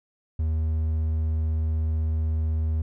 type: tone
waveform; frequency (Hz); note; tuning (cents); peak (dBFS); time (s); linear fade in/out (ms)
triangle; 79; D#2; +27; -20; 0.39-2.82; 5
effects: none